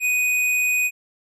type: tone with hard clipping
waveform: triangle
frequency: 2489 Hz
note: D#7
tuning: in tune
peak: -19 dBFS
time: 0-0.91 s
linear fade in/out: 50 ms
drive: 18 dB
effects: resampled to 32000 Hz